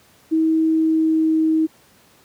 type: tone with pitch glide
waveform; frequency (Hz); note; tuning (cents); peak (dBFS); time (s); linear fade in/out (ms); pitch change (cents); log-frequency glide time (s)
sine; 320 to 317.4; D#4 to D#4; +49 to +35; -14; 0.31-1.67; 20; -14; 0.66-1.38
effects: pink hiss -53 dBFS RMS until 2.24 s + high-pass 100 Hz 12 dB/octave